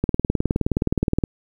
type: click train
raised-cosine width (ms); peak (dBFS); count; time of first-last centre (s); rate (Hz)
3; -6; 24; 0.04-1.238; 19.2
effects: 8-bit